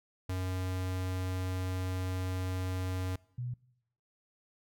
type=tone pair in turn; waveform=square / sine; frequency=92.5 / 123.01 Hz; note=F#2 / B2; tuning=0 / -6 cents; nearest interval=perfect fourth; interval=494 cents; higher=second; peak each=-33 / -34 dBFS; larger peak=first; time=0.29-3.16 / 3.38-3.54 s; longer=first; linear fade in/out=5 ms; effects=noise-tail reverb RT60 0.8 s tail -23 dB re dry